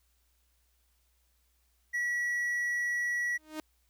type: tone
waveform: triangle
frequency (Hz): 1934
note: B6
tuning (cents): -37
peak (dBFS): -27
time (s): 1.93-3.38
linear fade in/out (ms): 20
type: tone with exponential growth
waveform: sawtooth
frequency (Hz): 310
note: D#4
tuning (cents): -6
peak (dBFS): -29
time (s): 3.37-3.6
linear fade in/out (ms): 0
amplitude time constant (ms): 50
effects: added 60 Hz sine -70 dBFS peak until 3.89 s + white hiss -74 dBFS RMS until 3.89 s